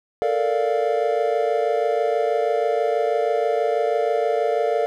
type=chord; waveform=triangle; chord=Bb major seventh; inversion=third; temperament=equal; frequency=440 / 466.2 / 587.3 / 698.5 Hz; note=A4 / Bb4 / D5 / F5; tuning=0 / 0 / 0 / 0 cents; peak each=-22 dBFS; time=0.22-4.86 s; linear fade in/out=0 ms; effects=none